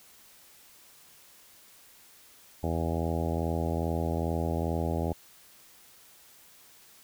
harmonic tone, 82.41 Hz, E2, in tune, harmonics 1 / 2 / 3 / 4 / 5 / 6 / 7 / 8 / 9 / 10, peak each -31 / -34 / -36 / -37 / -38 / -39 / -39 / -40 / -41 / -41 dBFS, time 2.63-5.13 s, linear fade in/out 5 ms, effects white hiss -56 dBFS RMS until 7.03 s

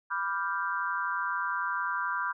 sine chord, G dominant seventh, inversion first, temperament equal, 987.8 / 1174.7 / 1396.9 / 1568 Hz, B5 / D6 / F6 / G6, 0 / 0 / 0 / 0 cents, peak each -34 dBFS, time 0.1-2.33 s, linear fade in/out 20 ms, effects none

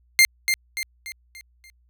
sawtooth tone with echo, 2104 Hz, C7, 9 cents sharp, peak -8 dBFS, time 0.19-0.25 s, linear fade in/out 0 ms, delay 290 ms, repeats 5, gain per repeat -7 dB, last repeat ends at 1.7 s, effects added 60 Hz sine -58 dBFS peak until 1.89 s

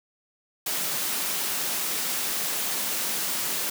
white high-pass noise, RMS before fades -28 dBFS, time 0.66-3.7 s, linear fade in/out 5 ms, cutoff 140 Hz, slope 48 dB/octave, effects none

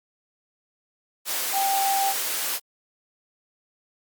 sine tone in noise, 784 Hz, G5, in tune, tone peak -21 dBFS, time 1.52-2.14 s, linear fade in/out 50 ms, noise white, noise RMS -27 dBFS, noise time 1.25-2.6 s, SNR +3 dB, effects high-pass 400 Hz 12 dB/octave + Opus 48 kbps

